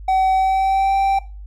triangle tone with pitch glide, 760 to 781.4 Hz, F#5 to G5, +46 to -6 cents, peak -12 dBFS, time 0.08-1.19 s, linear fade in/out 5 ms, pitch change +48 cents, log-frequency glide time 0.33-0.95 s, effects noise-tail reverb RT60 0.3 s tail -17 dB re dry + added 50 Hz sine -32 dBFS peak until 1.46 s

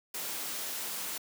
white noise, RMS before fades -37 dBFS, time 0.14-1.18 s, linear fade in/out 5 ms, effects high-pass 200 Hz 12 dB/octave

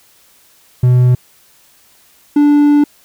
triangle tone pair in turn, 124.8 / 292 Hz, B2 / D4, +19 / -10 cents, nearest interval octave + minor third, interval 1471 cents, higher second, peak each -4 dBFS, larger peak neither, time 0.83-1.15 / 2.36-2.84 s, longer second, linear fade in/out 5 ms, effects white hiss -49 dBFS RMS until 3.04 s

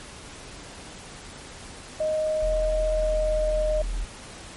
sine tone with pitch glide, 622.3 to 615.9 Hz, D#5 to D#5, 0 to -18 cents, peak -22 dBFS, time 2-3.82 s, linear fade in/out 5 ms, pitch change -18 cents, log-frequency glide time 2.87-3.55 s
sine tone, 41.2 Hz, E1, in tune, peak -25 dBFS, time 2.42-4.05 s, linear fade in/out 10 ms
effects pink hiss -42 dBFS RMS until 4.56 s + MP3 48 kbps

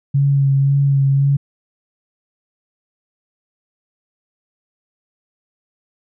sine tone with vibrato, 138.59 Hz, C#3, in tune, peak -11 dBFS, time 0.14-1.37 s, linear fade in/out 10 ms, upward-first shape sine, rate 1.9 Hz, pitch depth 21 cents each way, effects none

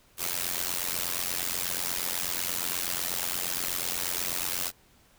white noise with amplitude modulation, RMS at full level -27 dBFS, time 0.17-4.72 s, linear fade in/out 50 ms, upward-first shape sine, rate 88.3 Hz, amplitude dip 95%, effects pink hiss -61 dBFS RMS until 5.18 s

